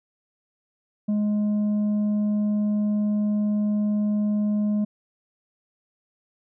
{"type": "tone with tanh clipping", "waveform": "sine", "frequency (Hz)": 208.9, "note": "G#3", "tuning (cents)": 10, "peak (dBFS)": -21, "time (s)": [1.08, 4.85], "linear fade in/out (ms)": 10, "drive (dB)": 4, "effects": []}